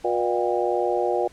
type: harmonic tone with a mistuned harmonic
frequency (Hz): 120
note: B2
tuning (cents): -49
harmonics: 3 / 4 / 5 / 6 / 7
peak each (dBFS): -25 / -26 / -27 / -28 / -28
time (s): 0.04-1.28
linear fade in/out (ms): 10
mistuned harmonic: 7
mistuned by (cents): -82
effects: pink hiss -52 dBFS RMS until 1.32 s + low-pass 9000 Hz 12 dB/octave